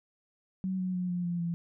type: tone with pitch steps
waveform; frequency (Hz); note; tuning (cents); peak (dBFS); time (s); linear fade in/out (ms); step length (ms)
sine; 188.1 / 184.34 / 180.65 / 177.03 / 173.49 / 170.02; F#3 / F#3 / F#3 / F3 / F3 / F3; +29 / -6 / -41 / +24 / -11 / -46; -29; 0.64-1.54; 0; 150
effects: none